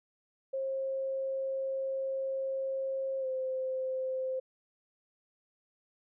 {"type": "tone with pitch glide", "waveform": "sine", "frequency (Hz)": [535, 520.7], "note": ["C5", "C5"], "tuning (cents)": [38, -8], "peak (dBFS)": -31, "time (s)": [0.53, 4.4], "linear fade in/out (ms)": 10, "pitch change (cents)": -46, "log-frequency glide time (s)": [3.2, 3.26], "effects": []}